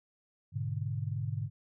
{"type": "chord", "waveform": "sine", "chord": "G# diminished", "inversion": "none", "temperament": "equal", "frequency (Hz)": [103.83, 123.47, 146.83], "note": ["G#2", "B2", "D3"], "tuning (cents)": [0, 0, 0], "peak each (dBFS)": [-35, -37, -37], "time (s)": [0.52, 1.5], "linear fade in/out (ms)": 50, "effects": []}